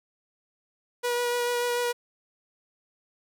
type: tone with vibrato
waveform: sawtooth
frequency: 483.9 Hz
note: B4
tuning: 35 cents flat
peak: -21 dBFS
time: 1.03-1.93 s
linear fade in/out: 20 ms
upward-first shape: sine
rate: 6.8 Hz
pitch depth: 12 cents each way
effects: none